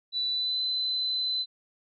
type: tone with pitch glide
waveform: sine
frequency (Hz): 3967 to 4032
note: B7 to B7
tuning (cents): +7 to +35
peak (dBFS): -26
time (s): 0.12-1.46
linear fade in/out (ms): 50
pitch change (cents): +28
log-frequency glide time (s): 0.3-0.61
effects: none